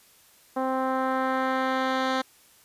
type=tone with low-pass filter sweep; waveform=10% pulse; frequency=261.6 Hz; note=C4; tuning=in tune; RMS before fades=-26 dBFS; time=0.56-2.22 s; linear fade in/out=10 ms; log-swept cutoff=870 to 4200 Hz; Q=1; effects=white hiss -57 dBFS RMS until 2.64 s + resampled to 32000 Hz